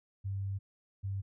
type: tone pair in turn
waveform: sine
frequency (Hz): 98 / 98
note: G2 / G2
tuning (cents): 0 / 0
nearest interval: unison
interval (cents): 0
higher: neither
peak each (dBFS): -33 / -33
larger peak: neither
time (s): 0.24-0.59 / 1.03-1.22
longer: first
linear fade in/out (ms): 20
effects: none